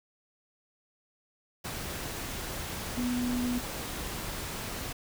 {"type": "tone in noise", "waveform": "sine", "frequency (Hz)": 245.6, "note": "B3", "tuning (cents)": -9, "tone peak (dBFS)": -28, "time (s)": [2.97, 3.59], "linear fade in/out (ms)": 10, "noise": "pink", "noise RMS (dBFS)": -37, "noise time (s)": [1.64, 4.93], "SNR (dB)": 6, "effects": []}